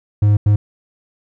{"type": "tone bursts at uneven times", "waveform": "triangle", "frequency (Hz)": 103.83, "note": "G#2", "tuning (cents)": 0, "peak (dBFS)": -7, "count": 2, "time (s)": [[0.22, 0.37], [0.46, 0.56]], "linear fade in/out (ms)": 5, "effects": []}